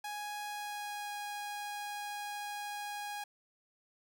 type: tone with pitch glide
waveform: sawtooth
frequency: 830.6 to 823.9 Hz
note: G#5 to G#5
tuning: 0 to -14 cents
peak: -35 dBFS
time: 0.04-3.24 s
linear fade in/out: 5 ms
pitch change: -14 cents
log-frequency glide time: 0.46-1.12 s
effects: 11-bit